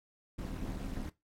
brown noise with amplitude modulation, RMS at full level -35 dBFS, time 0.38-1.1 s, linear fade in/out 10 ms, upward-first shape sine, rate 230 Hz, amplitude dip 95%, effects noise-tail reverb RT60 0.2 s tail -19 dB re dry + AAC 48 kbps

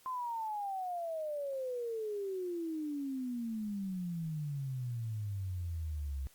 sine exponential sweep, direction down, 1044 to 65.9 Hz, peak -35 dBFS, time 0.06-6.27 s, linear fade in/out 0 ms, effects white hiss -64 dBFS RMS until 6.34 s + Opus 48 kbps

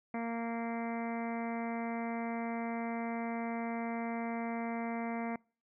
harmonic tone, 231.4 Hz, A#3, 13 cents flat, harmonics 1 / 2 / 3 / 4 / 5 / 6 / 7 / 8 / 9 / 10, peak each -36 / -44 / -41 / -46 / -50 / -53 / -54 / -54 / -48 / -53 dBFS, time 0.14-5.36 s, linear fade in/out 2 ms, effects noise-tail reverb RT60 0.4 s tail -26 dB re dry

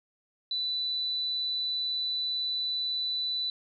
sine tone, 3981 Hz, B7, 13 cents sharp, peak -28 dBFS, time 0.51-3.5 s, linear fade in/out 2 ms, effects none

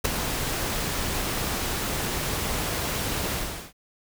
pink noise with ADSR envelope, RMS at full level -19 dBFS, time 0.04-3.73 s, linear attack 16 ms, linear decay 3 ms, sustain -9 dB, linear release 400 ms, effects none

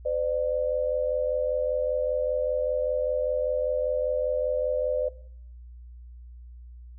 sine tone pair together, 510.9 / 596 Hz, C5 / D5, -41 / +25 cents, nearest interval minor third, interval 266 cents, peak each -27 dBFS, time 0.05-5.09 s, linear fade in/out 10 ms, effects noise-tail reverb RT60 0.6 s tail -18 dB re dry + added 60 Hz sine -42 dBFS peak until 6.98 s

